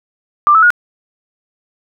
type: tone with pitch steps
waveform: sine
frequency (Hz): 1185 / 1307.3 / 1442.1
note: D6 / E6 / F#6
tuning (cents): +15 / -15 / -45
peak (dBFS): -5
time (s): 0.47-0.704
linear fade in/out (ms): 0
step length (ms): 78
effects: none